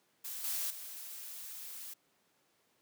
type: noise with level steps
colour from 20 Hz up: blue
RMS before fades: -42 / -36 / -46 dBFS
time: 0.24-1.94 s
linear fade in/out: 10 ms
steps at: 0.44 / 0.7 s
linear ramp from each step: 5 ms
effects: pink hiss -73 dBFS RMS until 2.81 s + high-pass 200 Hz 12 dB/octave